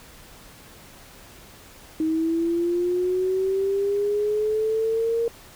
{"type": "linear sweep", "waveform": "sine", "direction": "up", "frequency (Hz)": [314.4, 466.2], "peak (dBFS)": -20, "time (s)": [2, 5.28], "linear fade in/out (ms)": 2, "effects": ["pink hiss -47 dBFS RMS until 5.55 s"]}